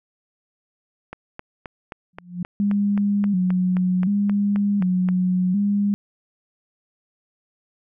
click train, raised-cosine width 0.5 ms, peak -18 dBFS, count 16, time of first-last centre 1.13-5.088 s, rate 3.79 Hz
sine tone with exponential growth, 177.1 Hz, F3, 24 cents sharp, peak -21 dBFS, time 2.13-2.43 s, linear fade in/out 5 ms, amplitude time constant 64 ms
sine tone with vibrato, 192.5 Hz, G3, 31 cents flat, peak -17 dBFS, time 2.6-5.94 s, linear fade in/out 0 ms, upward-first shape square, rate 0.68 Hz, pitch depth 91 cents each way
effects none

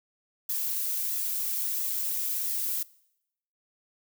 violet noise with flanger, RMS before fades -30 dBFS, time 0.49-2.83 s, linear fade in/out 5 ms, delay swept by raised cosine 1.3 to 2.8 ms, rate 1.5 Hz, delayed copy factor -0.5, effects noise-tail reverb RT60 0.8 s tail -22 dB re dry

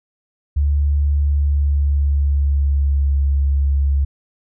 sine tone with pitch glide, 72.1 to 69.68 Hz, D2 to C#2, -31 to +10 cents, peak -13 dBFS, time 0.56-4.05 s, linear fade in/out 10 ms, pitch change -59 cents, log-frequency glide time 1.2-3.18 s, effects none

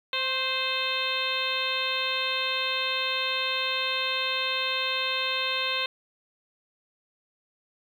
harmonic tone with a mistuned harmonic, 520 Hz, C5, 11 cents flat, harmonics 1 / 2 / 3 / 4 / 5 / 6 / 7 / 8, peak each -36 / -34 / -36 / -36 / -31 / -34 / -31 / -36 dBFS, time 0.13-5.86 s, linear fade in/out 2 ms, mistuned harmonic 2, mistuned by +34 cents, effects 9-bit

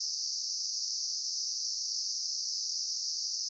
pink band-pass noise, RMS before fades -35 dBFS, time 0-3.49 s, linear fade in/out 10 ms, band 4700 to 6100 Hz, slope 96 dB/octave, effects none

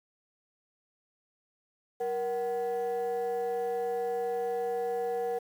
sine tone pair together, 472.1 / 752 Hz, A#4 / F#5, +22 / +28 cents, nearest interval minor sixth, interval 806 cents, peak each -28 / -32 dBFS, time 2-5.39 s, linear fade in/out 10 ms, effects tanh soft clip ceiling -26 dBFS + 9-bit

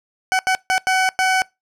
20% pulse tone bursts at uneven times, 752 Hz, F#5, 28 cents sharp, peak -10 dBFS, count 5, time 0.32-0.39 / 0.47-0.55 / 0.7-0.78 / 0.87-1.09 / 1.19-1.42 s, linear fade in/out 0 ms, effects noise-tail reverb RT60 0.2 s tail -23 dB re dry + low-pass 9000 Hz 12 dB/octave

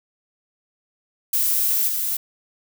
violet noise with level steps, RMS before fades -20 / -24 dBFS, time 1.33-2.17 s, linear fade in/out 5 ms, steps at 1.87 s, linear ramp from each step 20 ms, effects none

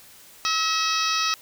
harmonic tone with a mistuned harmonic, 645 Hz, E5, 38 cents flat, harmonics 2 / 3 / 4 / 5 / 6 / 7 / 8 / 9, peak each -25 / -33 / -29 / -34 / -29 / -32 / -29 / -32 dBFS, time 0.45-1.34 s, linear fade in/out 0 ms, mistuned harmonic 3, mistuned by -22 cents, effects white hiss -49 dBFS RMS until 1.41 s

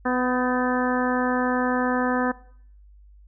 harmonic tone with a mistuned harmonic, 250.7 Hz, B3, 26 cents sharp, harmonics 1 / 2 / 3 / 4 / 5 / 6 / 7, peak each -24 / -27 / -29 / -30 / -31 / -32 / -32 dBFS, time 0.05-2.32 s, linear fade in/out 10 ms, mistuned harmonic 6, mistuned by +35 cents, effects noise-tail reverb RT60 0.6 s tail -20 dB re dry + added 50 Hz sine -47 dBFS peak until 3.27 s

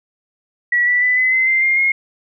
sine tone with pitch steps, 1935 / 1964.3 / 1994 / 2024 / 2055 / 2086 / 2117 / 2149 Hz, B6 / B6 / B6 / B6 / C7 / C7 / C7 / C7, -36 / -10 / +16 / +42 / -32 / -6 / +20 / +46 cents, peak -12 dBFS, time 0.72-1.92 s, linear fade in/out 5 ms, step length 150 ms, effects none

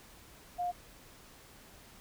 sine tone, 710 Hz, F5, 28 cents sharp, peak -31 dBFS, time 0.58-0.72 s, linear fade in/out 20 ms, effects pink hiss -56 dBFS RMS until 2 s

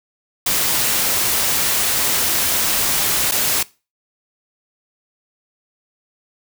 white noise with dropouts, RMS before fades -18 dBFS, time 0.46-3.63 s, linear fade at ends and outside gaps 5 ms, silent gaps 3.312-3.319 s, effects noise-tail reverb RT60 0.3 s tail -21 dB re dry

